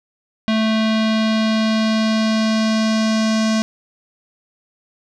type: tone with low-pass filter sweep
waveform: square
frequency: 219.7 Hz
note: A3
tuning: 2 cents flat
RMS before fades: -17 dBFS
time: 0.48-3.62 s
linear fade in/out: 0 ms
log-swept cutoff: 3700 to 5800 Hz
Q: 2.2
effects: none